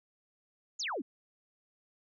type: exponential sweep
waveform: sine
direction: down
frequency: 7420 to 220 Hz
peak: -33 dBFS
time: 0.79-1.02 s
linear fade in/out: 10 ms
effects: none